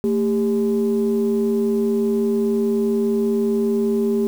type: tone pair together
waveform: sine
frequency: 224.3 / 399.4 Hz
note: A3 / G4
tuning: +34 / +32 cents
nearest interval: minor seventh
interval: 998 cents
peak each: -18 dBFS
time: 0.04-4.27 s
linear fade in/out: 0 ms
effects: tanh soft clip ceiling -11 dBFS + 7-bit